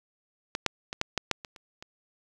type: clicks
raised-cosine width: 0.2 ms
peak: -12 / -6 / -17 / -9 / -9 / -7 / -22 / -30 / -25 dBFS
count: 9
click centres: 0.551 / 0.663 / 0.929 / 1.014 / 1.177 / 1.313 / 1.448 / 1.562 / 1.825 s
effects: 8-bit